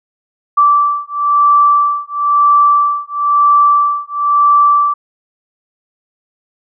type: beating tone pair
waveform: sine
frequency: 1164 / 1165 Hz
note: D6 / D6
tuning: -16 / -14 cents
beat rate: 1 Hz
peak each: -11 dBFS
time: 0.57-4.94 s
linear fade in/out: 10 ms
effects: none